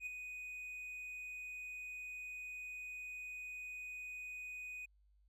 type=tone with ADSR envelope; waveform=triangle; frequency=2489 Hz; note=D#7; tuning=in tune; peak=-37 dBFS; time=0-4.86 s; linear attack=64 ms; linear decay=14 ms; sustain=-6 dB; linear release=11 ms; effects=added 50 Hz sine -67 dBFS peak until 5.28 s